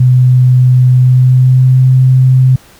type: tone with pitch glide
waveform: sine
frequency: 126.7 to 129.51 Hz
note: B2 to C3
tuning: +45 to -17 cents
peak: -3 dBFS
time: 0-2.56 s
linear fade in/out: 5 ms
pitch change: +38 cents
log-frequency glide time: 0.95-1.86 s
effects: pink hiss -41 dBFS RMS until 2.79 s